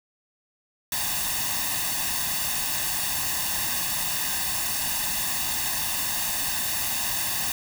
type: noise with comb filter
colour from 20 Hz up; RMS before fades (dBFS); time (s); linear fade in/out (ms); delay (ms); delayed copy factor
white; -27; 0.92-7.52; 2; 1.1; +0.75
effects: none